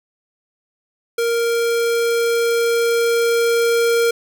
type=tone with level ramp; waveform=square; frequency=466.2 Hz; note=A#4; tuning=in tune; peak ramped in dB=-17 to -14 dBFS; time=1.18-4.11 s; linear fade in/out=5 ms; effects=none